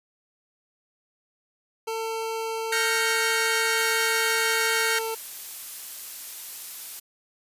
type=tone; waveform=25% pulse; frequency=448.6 Hz; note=A4; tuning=34 cents sharp; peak=-24 dBFS; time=1.87-5.15 s; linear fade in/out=10 ms
type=chord; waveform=sawtooth; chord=G half-diminished seventh; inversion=third; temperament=equal; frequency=1396.9 / 1568 / 1864.7 / 2217 Hz; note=F6 / G6 / Bb6 / Db7; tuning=0 / 0 / 0 / 0 cents; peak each=-25 dBFS; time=2.72-4.99 s; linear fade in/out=5 ms
type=noise; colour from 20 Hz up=blue; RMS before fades=-36 dBFS; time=3.77-7 s; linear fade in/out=10 ms
effects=resampled to 32000 Hz